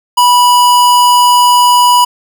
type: tone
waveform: square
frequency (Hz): 980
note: B5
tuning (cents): -14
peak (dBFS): -5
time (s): 0.17-2.05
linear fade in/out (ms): 10
effects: none